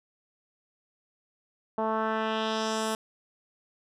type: tone with low-pass filter sweep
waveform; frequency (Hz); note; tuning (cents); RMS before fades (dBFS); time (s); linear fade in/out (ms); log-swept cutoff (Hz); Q
10% pulse; 220; A3; 0; -29; 1.78-2.95; 2; 840 to 11000; 1.7
effects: none